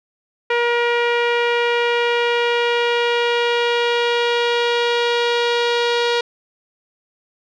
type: tone with low-pass filter sweep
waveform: sawtooth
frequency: 475.7 Hz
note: A#4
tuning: 35 cents sharp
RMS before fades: -18 dBFS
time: 0.5-6.21 s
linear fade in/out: 5 ms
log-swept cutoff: 2400 to 3900 Hz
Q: 2.1
effects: none